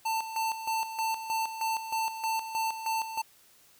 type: tone with tremolo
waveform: square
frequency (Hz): 892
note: A5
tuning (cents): +23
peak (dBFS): -28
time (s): 0.05-3.22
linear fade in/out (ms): 10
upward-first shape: square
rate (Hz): 3.2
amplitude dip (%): 65
effects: white hiss -60 dBFS RMS until 3.79 s